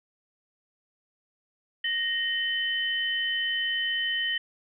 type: tone pair together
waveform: sine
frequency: 1864.7 / 3038 Hz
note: A#6 / F#7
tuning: 0 / +45 cents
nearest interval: minor sixth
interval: 845 cents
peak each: -28 dBFS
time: 1.84-4.38 s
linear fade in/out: 5 ms
effects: none